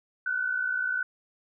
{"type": "tone pair together", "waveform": "sine", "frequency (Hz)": [1444.9, 1505], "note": ["F#6", "F#6"], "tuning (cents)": [-42, 29], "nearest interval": "minor second", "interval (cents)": 71, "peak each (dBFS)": [-32, -27], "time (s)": [0.26, 1.03], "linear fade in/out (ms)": 5, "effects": []}